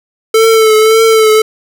square tone with vibrato, 441.2 Hz, A4, 5 cents sharp, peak -5 dBFS, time 0.34-1.42 s, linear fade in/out 5 ms, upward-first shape triangle, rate 1.8 Hz, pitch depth 42 cents each way, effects none

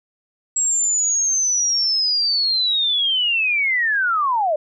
sine linear sweep, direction down, 7670 to 576 Hz, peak -16 dBFS, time 0.56-4.56 s, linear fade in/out 5 ms, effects none

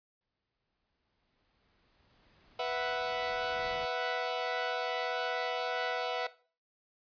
pink noise with exponential growth, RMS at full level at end -48 dBFS, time 0.21-3.85 s, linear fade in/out 1 ms, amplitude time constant 790 ms
sawtooth chord, B suspended fourth, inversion none, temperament equal, 493.9 / 659.3 / 740 Hz, B4 / E5 / F#5, 0 / 0 / 0 cents, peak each -32 dBFS, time 2.59-6.27 s, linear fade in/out 5 ms
effects noise-tail reverb RT60 0.4 s tail -18 dB re dry + resampled to 11025 Hz

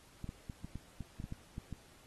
clicks, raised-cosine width 5 ms, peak -29 dBFS, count 11, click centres 0.243 / 0.291 / 0.498 / 0.646 / 0.756 / 1.007 / 1.201 / 1.241 / 1.324 / 1.581 / 1.727 s, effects pink hiss -62 dBFS RMS until 2.06 s + AAC 32 kbps

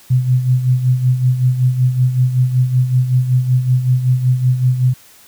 sine tone with tremolo, 126.9 Hz, B2, 47 cents sharp, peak -8 dBFS, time 0.1-4.94 s, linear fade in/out 10 ms, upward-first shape sine, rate 5.3 Hz, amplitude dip 65%, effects white hiss -45 dBFS RMS until 5.27 s

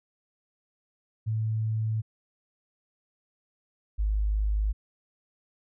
sine tone pair in turn, 110 / 51.91 Hz, A2 / G#1, 0 / 0 cents, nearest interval octave + minor second, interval 1300 cents, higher first, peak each -25 / -23 dBFS, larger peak second, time 1.26-2.02 / 3.98-4.73 s, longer first, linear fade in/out 20 ms, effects none

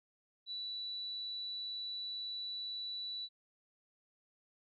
sine tone, 3951 Hz, B7, in tune, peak -39 dBFS, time 0.46-3.29 s, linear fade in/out 50 ms, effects none

